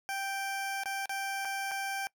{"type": "tone with dropouts", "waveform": "20% pulse", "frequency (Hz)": 784, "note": "G5", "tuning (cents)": 0, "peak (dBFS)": -28, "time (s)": [0.09, 2.07], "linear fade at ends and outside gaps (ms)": 0, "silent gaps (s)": [[0.835, 0.857], [1.057, 1.094], [1.449, 1.453], [1.712, 1.716]], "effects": ["noise-tail reverb RT60 0.1 s tail -23 dB re dry"]}